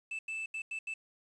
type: tone bursts at uneven times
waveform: triangle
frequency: 2637 Hz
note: E7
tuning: in tune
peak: -34 dBFS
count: 5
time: 0.11-0.19 / 0.28-0.46 / 0.54-0.62 / 0.71-0.79 / 0.87-0.94 s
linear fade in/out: 5 ms
effects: resampled to 22050 Hz + 10-bit